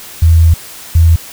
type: tone pair in turn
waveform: sine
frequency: 82.1 / 82.51 Hz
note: E2 / E2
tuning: -6 / +2 cents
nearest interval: unison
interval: 8 cents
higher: second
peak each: -3 dBFS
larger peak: neither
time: 0.22-0.54 / 0.95-1.16 s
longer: first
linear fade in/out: 5 ms
effects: white hiss -31 dBFS RMS until 1.32 s